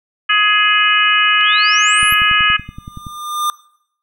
harmonic tone, 419 Hz, G#4, 15 cents sharp, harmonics 3 / 4 / 5 / 6 / 7, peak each -16 / -15 / -20 / -17 / -16 dBFS, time 0.29-2.57 s, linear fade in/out 10 ms
sine exponential sweep, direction up, 2867 to 12000 Hz, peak -20 dBFS, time 1.41-2.14 s, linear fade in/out 0 ms
click train, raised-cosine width 5 ms, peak -17 dBFS, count 12, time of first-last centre 2.03-3.068 s, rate 10.6 Hz
square tone with exponential growth, 1203 Hz, D6, 41 cents sharp, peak -14 dBFS, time 2.58-3.5 s, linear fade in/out 1 ms, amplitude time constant 200 ms
effects noise-tail reverb RT60 0.7 s tail -20 dB re dry

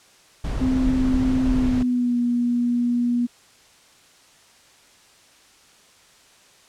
brown noise, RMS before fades -25 dBFS, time 0.44-1.83 s, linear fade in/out 5 ms
sine tone with pitch glide, 258.4 to 241.1 Hz, C4 to B3, -21 to -41 cents, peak -18 dBFS, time 0.6-3.27 s, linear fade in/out 20 ms, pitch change -120 cents, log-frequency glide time 1.47-2.18 s
effects white hiss -53 dBFS RMS until 6.68 s + low-pass 8000 Hz 12 dB/octave

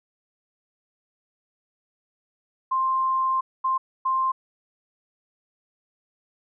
sine tone bursts at uneven times, 1051 Hz, C6, 7 cents sharp, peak -20 dBFS, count 3, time 2.71-3.41 / 3.64-3.78 / 4.05-4.32 s, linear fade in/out 10 ms, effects none

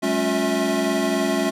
square tone cluster, 190.3 / 213.8 / 277.3 / 358.6 / 653 Hz, F#3 / A3 / C#4 / F4 / E5, +49 / -49 / +1 / +46 / -17 cents, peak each -31 / -27 / -25 / -26 / -26 dBFS, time 0.02-1.51 s, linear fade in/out 20 ms, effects low-pass 12000 Hz 12 dB/octave

